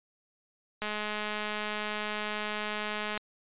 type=click train; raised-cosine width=0.3 ms; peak=-18 dBFS; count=498; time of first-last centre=0.82-3.175 s; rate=211 Hz; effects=resampled to 8000 Hz